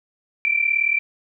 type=tone pair together; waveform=sine; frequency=2327 / 2365 Hz; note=D7 / D7; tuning=-17 / +12 cents; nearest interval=unison; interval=29 cents; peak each=-20 dBFS; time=0.45-0.99 s; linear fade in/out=0 ms; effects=none